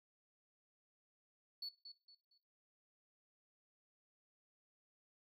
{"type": "tone with echo", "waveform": "sine", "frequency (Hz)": 4435, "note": "C#8", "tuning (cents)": 0, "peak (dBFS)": -40, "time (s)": [1.62, 1.69], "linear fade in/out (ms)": 5, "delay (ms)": 230, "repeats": 3, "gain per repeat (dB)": -10, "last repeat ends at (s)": 2.38, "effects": ["noise-tail reverb RT60 0.3 s tail -19 dB re dry", "tanh soft clip ceiling -40 dBFS"]}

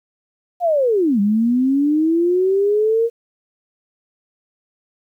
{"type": "linear two-way sweep", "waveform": "sine", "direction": "down then up", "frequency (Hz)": [725, 197, 468.6], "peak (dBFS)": -13, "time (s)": [0.6, 3.1], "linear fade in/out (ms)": 50, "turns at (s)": 1.2, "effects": ["9-bit"]}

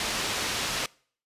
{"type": "low-pass noise", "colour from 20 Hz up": "white", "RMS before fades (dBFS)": -30, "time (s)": [0, 0.86], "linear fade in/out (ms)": 2, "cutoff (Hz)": 5100, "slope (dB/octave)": 12, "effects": ["noise-tail reverb RT60 0.5 s tail -24 dB re dry", "resampled to 32000 Hz"]}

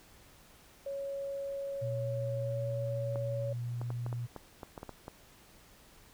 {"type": "tone with pitch glide", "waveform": "sine", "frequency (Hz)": [554.4, 560.8], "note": ["C#5", "C#5"], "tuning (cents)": [0, 20], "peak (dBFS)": -35, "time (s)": [0.86, 3.53], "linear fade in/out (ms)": 5, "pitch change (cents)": 20, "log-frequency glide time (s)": [2.44, 2.56]}
{"type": "tone", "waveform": "sine", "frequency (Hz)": 120, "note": "B2", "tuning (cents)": -49, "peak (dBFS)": -34, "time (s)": [1.81, 4.27], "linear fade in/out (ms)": 20}
{"type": "clicks", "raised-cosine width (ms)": 1, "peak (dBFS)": -28, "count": 11, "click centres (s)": [3.158, 3.815, 3.904, 4.064, 4.128, 4.363, 4.632, 4.778, 4.831, 4.893, 5.081]}
{"effects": ["pink hiss -59 dBFS RMS until 6.13 s"]}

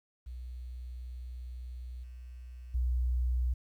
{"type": "tone with level steps", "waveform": "sine", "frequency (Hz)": 61.74, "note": "B1", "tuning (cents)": 0, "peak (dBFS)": [-39, -43, -26], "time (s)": [0.26, 3.54], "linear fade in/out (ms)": 10, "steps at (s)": [2.03, 2.74], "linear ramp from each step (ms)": 10, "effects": ["tanh soft clip ceiling -22 dBFS", "11-bit"]}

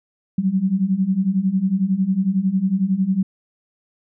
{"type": "beating tone pair", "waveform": "sine", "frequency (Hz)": [183.7, 194.7], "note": ["F#3", "G3"], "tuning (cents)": [-12, -12], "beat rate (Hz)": 11, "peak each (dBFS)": [-21, -18], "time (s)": [0.38, 3.23], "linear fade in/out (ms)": 5, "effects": []}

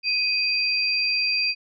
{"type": "tone pair together", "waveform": "sine", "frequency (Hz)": [2498, 4720], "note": ["D#7", "D8"], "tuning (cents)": [6, 8], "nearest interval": "major seventh", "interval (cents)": 1102, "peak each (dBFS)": -23, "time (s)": [0.03, 1.55], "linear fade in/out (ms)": 50, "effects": []}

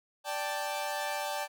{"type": "chord", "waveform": "sawtooth", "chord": "D suspended fourth", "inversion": "none", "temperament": "equal", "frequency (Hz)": [587.3, 784, 880], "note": ["D5", "G5", "A5"], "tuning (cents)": [0, 0, 0], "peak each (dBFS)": -33, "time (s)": [0.24, 1.48], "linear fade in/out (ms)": 50, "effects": []}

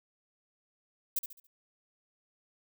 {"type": "noise with echo", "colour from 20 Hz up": "violet", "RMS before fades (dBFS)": -30, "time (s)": [1.16, 1.19], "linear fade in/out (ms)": 5, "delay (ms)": 70, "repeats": 4, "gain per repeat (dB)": -9, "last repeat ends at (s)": 1.47, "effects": []}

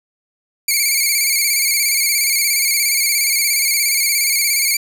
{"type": "tone with vibrato", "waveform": "10% pulse", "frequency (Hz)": 2245, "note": "C#7", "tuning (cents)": 21, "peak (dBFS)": -5, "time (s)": [0.68, 4.77], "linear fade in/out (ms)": 5, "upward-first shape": "square", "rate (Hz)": 17, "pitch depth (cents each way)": 60, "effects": []}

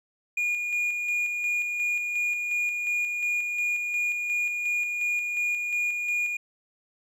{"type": "tone with tremolo", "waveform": "triangle", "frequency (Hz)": 2435, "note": "D#7", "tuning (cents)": -38, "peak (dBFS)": -22, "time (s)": [0.37, 6.37], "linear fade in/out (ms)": 5, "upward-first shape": "square", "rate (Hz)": 2.8, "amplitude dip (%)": 35, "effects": []}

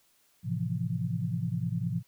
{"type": "chord", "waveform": "sine", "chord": "F major seventh", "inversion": "first", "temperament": "equal", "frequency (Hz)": [110, 130.81, 164.81, 174.61], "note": ["A2", "C3", "E3", "F3"], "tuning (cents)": [0, 0, 0, 0], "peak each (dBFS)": -34, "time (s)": [0.43, 2.03], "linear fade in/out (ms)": 50, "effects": ["white hiss -67 dBFS RMS until 2.07 s"]}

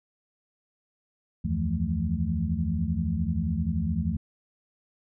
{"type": "tone cluster", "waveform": "sine", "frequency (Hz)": [75.9, 88.8, 163.8, 174, 218.4], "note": ["D#2", "F2", "E3", "F3", "A3"], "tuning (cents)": [-42, 29, -11, -6, -13], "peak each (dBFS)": -31, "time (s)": [1.44, 4.17], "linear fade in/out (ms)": 10, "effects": []}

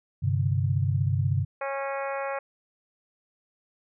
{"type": "chord", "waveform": "sine", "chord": "G suspended fourth", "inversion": "none", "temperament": "just", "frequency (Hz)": [98, 130.67, 147], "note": ["G2", "C3", "D3"], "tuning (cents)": [0, -2, 2], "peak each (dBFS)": [-25, -26, -29], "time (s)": [0.22, 1.45], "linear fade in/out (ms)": 20}
{"type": "harmonic tone", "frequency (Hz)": 274.6, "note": "C#4", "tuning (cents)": -16, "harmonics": [2, 3, 4, 5, 6, 7, 8, 9], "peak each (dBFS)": [-31, -35, -37, -39, -41, -42, -43, -44], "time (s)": [1.61, 2.39], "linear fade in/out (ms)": 5}
{"effects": []}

